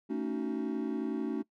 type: chord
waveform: triangle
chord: D# half-diminished seventh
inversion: second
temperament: just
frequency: 224 / 280 / 311.1 / 373.4 Hz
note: A3 / C#4 / D#4 / F#4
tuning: +31 / +18 / 0 / +16 cents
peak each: -34 / -33 / -35 / -36 dBFS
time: 0.09-1.43 s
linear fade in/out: 20 ms
effects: noise-tail reverb RT60 0.1 s tail -22 dB re dry + tanh soft clip ceiling -19 dBFS